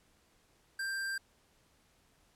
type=tone; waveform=square; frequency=1581 Hz; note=G6; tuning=14 cents sharp; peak=-35 dBFS; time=0.79-1.18 s; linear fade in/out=5 ms; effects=pink hiss -69 dBFS RMS until 2.35 s + low-pass 12000 Hz 12 dB/octave